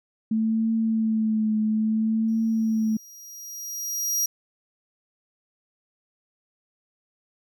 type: tone with vibrato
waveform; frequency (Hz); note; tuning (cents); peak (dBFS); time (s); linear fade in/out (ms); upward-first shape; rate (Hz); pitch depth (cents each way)
sine; 220; A3; 0; -20; 0.31-2.97; 5; triangle; 0.59; 38
type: tone with exponential growth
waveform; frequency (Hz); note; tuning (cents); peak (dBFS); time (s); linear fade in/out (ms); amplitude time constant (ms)
sawtooth; 5720; F8; +41; -18; 2.28-4.26; 5; 430
effects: none